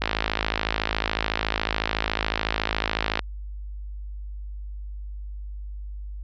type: click train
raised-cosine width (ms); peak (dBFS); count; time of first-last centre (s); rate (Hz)
0.3; -6; 172; 0.02-3.193; 53.9
effects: added 50 Hz sine -32 dBFS peak until 6.23 s + resampled to 16000 Hz